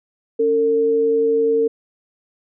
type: tone pair together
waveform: sine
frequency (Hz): 280 / 452.9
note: C#4 / A#4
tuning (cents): +18 / -50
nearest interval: minor sixth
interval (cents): 832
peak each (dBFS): -25 / -14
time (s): 0.39-1.68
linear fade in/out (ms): 10
effects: none